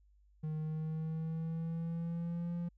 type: tone with pitch glide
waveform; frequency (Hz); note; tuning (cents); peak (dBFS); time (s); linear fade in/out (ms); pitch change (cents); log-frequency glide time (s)
triangle; 155.2 to 172.21; D#3 to F3; -4 to -24; -33; 0.43-2.69; 10; +180; 0.58-2.54
effects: added 50 Hz sine -63 dBFS peak until 2.77 s